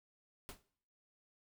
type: noise with exponential decay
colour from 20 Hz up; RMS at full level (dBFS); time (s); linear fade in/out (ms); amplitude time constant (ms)
pink; -44; 0.49-0.63; 0; 29
effects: noise-tail reverb RT60 0.6 s tail -19 dB re dry